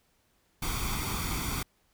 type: noise with comb filter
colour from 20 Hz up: pink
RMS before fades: -32 dBFS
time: 0.62-1.63 s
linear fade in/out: 5 ms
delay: 0.87 ms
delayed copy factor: +0.7
effects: pink hiss -70 dBFS RMS until 1.93 s